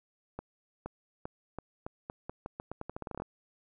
accelerating click train, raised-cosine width 1 ms, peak -24 dBFS, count 20, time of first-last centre 0.39-3.221 s, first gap 470 ms, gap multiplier 0.84, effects none

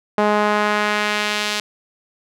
sawtooth tone with band-pass filter sweep, 209.3 Hz, G#3, 14 cents sharp, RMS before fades -19 dBFS, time 0.18-1.6 s, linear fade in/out 2 ms, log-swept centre 780 to 4000 Hz, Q 0.96, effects none

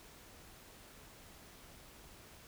silence, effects pink hiss -57 dBFS RMS until 2.47 s

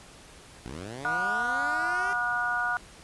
10% pulse linear sweep, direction up, 55.4 to 399.2 Hz, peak -29 dBFS, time 0.66-2.13 s, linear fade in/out 0 ms
harmonic tone, 241.7 Hz, B3, 37 cents flat, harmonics 3 / 4 / 5 / 6, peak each -33 / -35 / -34 / -27 dBFS, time 1.05-2.77 s, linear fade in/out 0 ms
effects pink hiss -50 dBFS RMS until 3.03 s + resampled to 24000 Hz

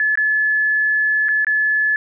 sine tone with dropouts, 1721 Hz, A6, 39 cents flat, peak -14 dBFS, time 0-1.96 s, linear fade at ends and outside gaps 1 ms, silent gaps 0.155-0.174 / 1.285-1.289 / 1.447-1.468 s, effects none

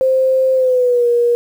sine tone with pitch glide, 523.3 to 477.1 Hz, C5 to A#4, 0 to +40 cents, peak -10 dBFS, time 0.01-1.35 s, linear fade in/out 0 ms, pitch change -160 cents, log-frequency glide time 0.54-1.07 s, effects 7-bit

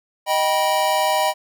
square chord, Eb augmented, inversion none, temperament just, 622.3 / 777.8 / 972.3 Hz, Eb5 / G5 / B5, 0 / -14 / -27 cents, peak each -22 dBFS, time 0.26-1.34 s, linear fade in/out 50 ms, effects none

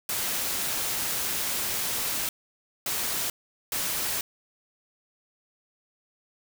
white noise bursts at uneven times, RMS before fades -29 dBFS, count 3, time 0.09-2.29 / 2.86-3.3 / 3.72-4.21 s, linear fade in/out 2 ms, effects none

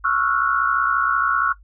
sine tone cluster, 1108 / 1326 / 1381 / 1452 Hz, C#6 / E6 / F6 / F#6, -1 / +10 / -20 / -33 cents, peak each -22 dBFS, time 0.04-1.53 s, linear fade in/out 10 ms, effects noise-tail reverb RT60 0.1 s tail -17 dB re dry + added 50 Hz sine -45 dBFS peak until 1.63 s

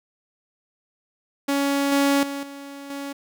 sawtooth tone with level steps, 280 Hz, C#4, 18 cents sharp, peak -16 / -13 / -24 / -32 / -26 dBFS, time 1.48-3.13 s, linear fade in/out 10 ms, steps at 1.92 / 2.23 / 2.43 / 2.9 s, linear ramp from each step 2 ms, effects none

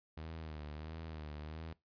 sawtooth tone with vibrato, 77.78 Hz, D#2, in tune, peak -40 dBFS, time 0.17-1.73 s, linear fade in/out 5 ms, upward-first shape sine, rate 1.5 Hz, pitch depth 72 cents each way, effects noise-tail reverb RT60 0.2 s tail -21 dB re dry + resampled to 11025 Hz

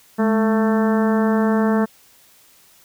harmonic tone with a mistuned harmonic, 222 Hz, A3, 16 cents sharp, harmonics 1 / 2 / 3 / 4 / 5 / 6 / 7 / 8, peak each -16 / -22 / -26 / -28 / -30 / -32 / -33 / -34 dBFS, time 0.18-1.86 s, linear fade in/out 20 ms, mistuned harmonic 1, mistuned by -60 cents, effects white hiss -52 dBFS RMS until 2.84 s

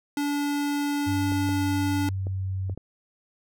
square tone, 288.3 Hz, D4, 32 cents flat, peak -25 dBFS, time 0.17-2.09 s, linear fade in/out 2 ms
sine tone with pitch glide, 98 to 94.88 Hz, G2 to F#2, 0 to +44 cents, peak -26 dBFS, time 1.06-2.75 s, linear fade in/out 20 ms, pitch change -56 cents, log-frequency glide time 1.26-2.46 s
clicks, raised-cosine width 2 ms, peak -24 dBFS, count 5, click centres 1.32 / 1.491 / 2.269 / 2.697 / 2.776 s
effects none

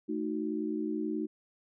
sine chord, D# diminished, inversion second, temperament equal, 220 / 311.1 / 370 Hz, A3 / D#4 / F#4, 0 / 0 / 0 cents, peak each -36 / -33 / -37 dBFS, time 0.08-1.27 s, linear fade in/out 20 ms, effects none

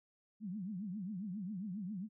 sine tone with vibrato, 196 Hz, G3, in tune, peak -39 dBFS, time 0.4-2.09 s, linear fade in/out 50 ms, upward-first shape triangle, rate 7.4 Hz, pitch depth 250 cents each way, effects none

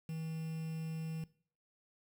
triangle tone with quantisation, 160.6 Hz, E3, 45 cents flat, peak -36 dBFS, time 0.09-1.24 s, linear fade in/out 2 ms, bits 9, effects noise-tail reverb RT60 0.5 s tail -20 dB re dry

